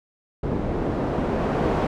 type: noise with low-pass filter sweep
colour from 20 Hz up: white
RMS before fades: -24 dBFS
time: 0.43-1.87 s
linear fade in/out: 5 ms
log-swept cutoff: 350 to 680 Hz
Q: 0.79
effects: none